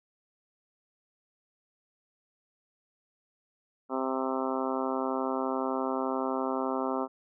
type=harmonic tone; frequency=131.7 Hz; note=C3; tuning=12 cents sharp; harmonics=2 / 3 / 4 / 5 / 6 / 7 / 8 / 9 / 10; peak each=-33 / -35 / -36 / -37 / -38 / -38 / -39 / -40 / -40 dBFS; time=3.89-7.08 s; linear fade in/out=50 ms; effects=none